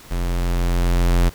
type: tone with level ramp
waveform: square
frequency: 43.65 Hz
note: F1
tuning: in tune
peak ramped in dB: -21 to -13 dBFS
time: 0.1-1.3 s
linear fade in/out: 20 ms
effects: pink hiss -43 dBFS RMS until 1.34 s